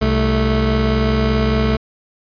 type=tone pair together; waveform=25% pulse; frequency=65 / 218.6 Hz; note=C2 / A3; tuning=-11 / -11 cents; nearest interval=octave + major sixth; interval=2100 cents; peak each=-13 dBFS; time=0.01-1.77 s; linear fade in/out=10 ms; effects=resampled to 11025 Hz